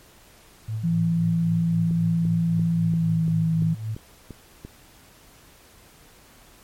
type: tone with tremolo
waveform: sine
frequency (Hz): 110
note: A2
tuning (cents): 0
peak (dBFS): -24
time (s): 0.68-3.95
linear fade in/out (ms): 5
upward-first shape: triangle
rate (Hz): 3.8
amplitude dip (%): 75
type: tone with pitch glide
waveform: sine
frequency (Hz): 167.3 to 162.54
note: E3 to E3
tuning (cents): +26 to -24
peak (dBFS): -19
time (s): 0.83-3.75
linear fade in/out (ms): 20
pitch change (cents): -50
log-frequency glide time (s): 2.77-3.25
type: click train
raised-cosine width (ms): 3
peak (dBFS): -24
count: 9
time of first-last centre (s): 1.91-4.65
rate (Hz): 2.92
effects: pink hiss -52 dBFS RMS until 6.63 s + MP3 64 kbps